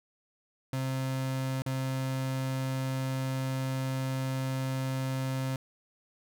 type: tone with dropouts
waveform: 35% pulse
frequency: 132 Hz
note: C3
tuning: 16 cents sharp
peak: -28 dBFS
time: 0.73-5.56 s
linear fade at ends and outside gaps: 2 ms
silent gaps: 1.621-1.662 s
effects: none